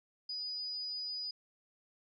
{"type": "tone", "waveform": "sine", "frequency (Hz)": 4947, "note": "D#8", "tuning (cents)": -11, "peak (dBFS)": -37, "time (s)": [0.29, 1.31], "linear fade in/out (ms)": 5, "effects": []}